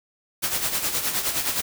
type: noise with tremolo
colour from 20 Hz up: white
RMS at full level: -23 dBFS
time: 0.42-1.62 s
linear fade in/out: 20 ms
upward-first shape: sine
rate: 9.6 Hz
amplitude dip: 60%
effects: none